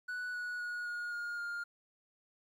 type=tone with pitch steps; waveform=triangle; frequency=1480 / 1465.5 / 1451.2 / 1437 / 1423 / 1409.1 Hz; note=F#6 / F#6 / F#6 / F6 / F6 / F6; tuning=0 / -17 / -34 / +49 / +32 / +15 cents; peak=-35 dBFS; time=0.08-1.64 s; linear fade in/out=10 ms; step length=260 ms; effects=12-bit